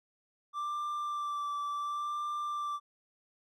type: tone with vibrato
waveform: triangle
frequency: 1174.7 Hz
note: D6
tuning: in tune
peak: -31 dBFS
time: 0.53-2.8 s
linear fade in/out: 50 ms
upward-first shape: sine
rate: 0.7 Hz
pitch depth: 18 cents each way
effects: none